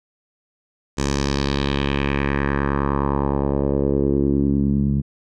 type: tone with low-pass filter sweep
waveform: 10% pulse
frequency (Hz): 69.8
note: C#2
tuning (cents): +13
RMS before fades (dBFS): -20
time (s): 0.97-5.02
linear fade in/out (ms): 20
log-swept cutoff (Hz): 7100 to 170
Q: 2.4
effects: none